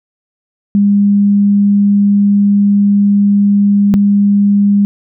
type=tone pair in turn; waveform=sine; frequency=202.3 / 202.3 Hz; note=G#3 / G#3; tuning=-45 / -45 cents; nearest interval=unison; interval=0 cents; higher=neither; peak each=-6 dBFS; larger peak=neither; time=0.75-3.94 / 3.94-4.85 s; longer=first; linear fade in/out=0 ms; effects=none